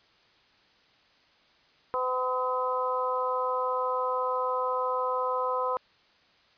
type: harmonic tone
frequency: 254 Hz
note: B3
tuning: 49 cents sharp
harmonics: 2 / 3 / 4 / 5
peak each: -30 / -38 / -29 / -33 dBFS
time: 1.94-5.77 s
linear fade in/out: 0 ms
effects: white hiss -62 dBFS RMS until 6.57 s + resampled to 11025 Hz